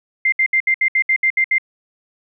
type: tone bursts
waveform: sine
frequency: 2093 Hz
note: C7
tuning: in tune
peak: -12 dBFS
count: 10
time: 0.25-1.583 s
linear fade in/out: 5 ms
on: 73 ms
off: 67 ms
effects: none